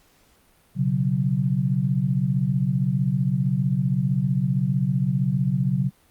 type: chord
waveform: sine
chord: B suspended second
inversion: none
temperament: just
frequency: 123.47 / 138.9 / 185.21 Hz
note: B2 / C#3 / F#3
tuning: 0 / +4 / +2 cents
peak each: -26 / -22 / -24 dBFS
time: 0.75-5.91 s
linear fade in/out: 50 ms
effects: pink hiss -59 dBFS RMS until 6.1 s + Opus 48 kbps